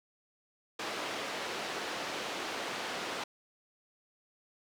pink band-pass noise, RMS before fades -38 dBFS, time 0.79-3.24 s, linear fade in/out 5 ms, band 380 to 4600 Hz, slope 12 dB/octave, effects none

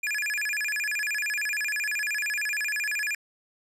square tone with vibrato, 2022 Hz, B6, 40 cents sharp, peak -27 dBFS, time 0.03-3.15 s, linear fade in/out 5 ms, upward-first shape square, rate 13 Hz, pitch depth 300 cents each way, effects low-pass 11000 Hz 12 dB/octave

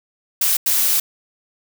blue noise bursts at uneven times, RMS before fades -17 dBFS, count 2, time 0.41-0.57 / 0.66-1 s, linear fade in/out 5 ms, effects none

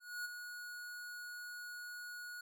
square tone with ADSR envelope, 1454 Hz, F#6, 31 cents flat, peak -39 dBFS, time 0-2.41 s, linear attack 250 ms, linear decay 18 ms, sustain -7 dB, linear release 4 ms, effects none

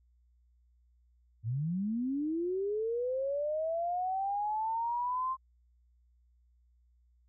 sine linear sweep, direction up, 103.9 to 1058 Hz, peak -30 dBFS, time 1.43-5.37 s, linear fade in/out 50 ms, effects added 60 Hz sine -64 dBFS peak until 7.28 s

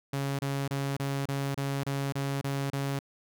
sawtooth tone bursts, 138.59 Hz, C#3, in tune, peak -25 dBFS, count 10, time 0.13-2.991 s, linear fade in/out 5 ms, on 260 ms, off 29 ms, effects none

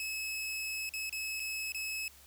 sawtooth tone with dropouts, 2584 Hz, E7, 35 cents flat, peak -32 dBFS, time 0-2.08 s, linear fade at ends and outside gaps 1 ms, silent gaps 0.892-0.937 / 1.095-1.126 / 1.397-1.401 / 1.721-1.746 s, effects added 69 Hz sine -62 dBFS peak until 2.26 s + white hiss -58 dBFS RMS until 2.26 s

